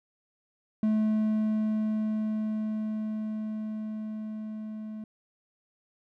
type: tone with level ramp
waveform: triangle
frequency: 216 Hz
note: A3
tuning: 32 cents flat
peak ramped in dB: -20 to -34 dBFS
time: 0.83-5.04 s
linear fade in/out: 2 ms
effects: none